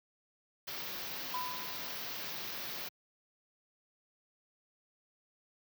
white band-stop noise, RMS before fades -41 dBFS, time 0.67-2.89 s, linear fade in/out 10 ms, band 5800 to 14000 Hz, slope 48 dB/octave
sine tone with exponential decay, 1000 Hz, B5, 21 cents sharp, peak -33 dBFS, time 1.34-2.17 s, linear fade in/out 1 ms, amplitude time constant 180 ms
effects high-pass 100 Hz 12 dB/octave

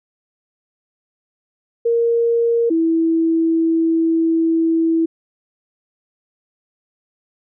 sine tone pair in turn, 466.2 / 327.4 Hz, A#4 / E4, 0 / -12 cents, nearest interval tritone, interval 612 cents, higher first, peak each -13 dBFS, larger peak neither, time 1.85-2.7 / 2.7-5.06 s, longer second, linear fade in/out 10 ms, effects none

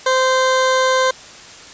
20% pulse tone, 519 Hz, C5, 14 cents flat, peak -8 dBFS, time 0.06-1.11 s, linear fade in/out 5 ms, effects white hiss -38 dBFS RMS until 1.73 s + resampled to 16000 Hz

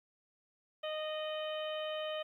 harmonic tone with a mistuned harmonic, 618 Hz, D#5, 12 cents flat, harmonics 1 / 2 / 3 / 4 / 5 / 6, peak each -37 / -46 / -49 / -51 / -44 / -54 dBFS, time 0.83-2.23 s, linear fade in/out 10 ms, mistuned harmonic 5, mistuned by -22 cents, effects 12-bit

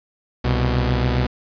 sawtooth tone pair together, 65.2 / 123.08 Hz, C2 / B2, -5 / -5 cents, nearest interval major seventh, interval 1100 cents, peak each -16 dBFS, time 0.44-1.27 s, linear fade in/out 10 ms, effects resampled to 11025 Hz + 7-bit

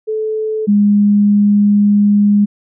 sine tone pair in turn, 434.8 / 205.2 Hz, A4 / G#3, -21 / -21 cents, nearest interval octave + minor second, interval 1300 cents, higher first, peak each -15 / -7 dBFS, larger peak second, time 0.07-0.67 / 0.67-2.46 s, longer second, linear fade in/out 20 ms, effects none

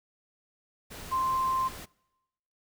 sine tone in noise, 1046 Hz, C6, 1 cent flat, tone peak -25 dBFS, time 1.11-1.69 s, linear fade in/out 20 ms, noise pink, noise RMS -43 dBFS, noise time 0.9-1.86 s, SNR +15 dB, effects noise-tail reverb RT60 1.0 s tail -25 dB re dry

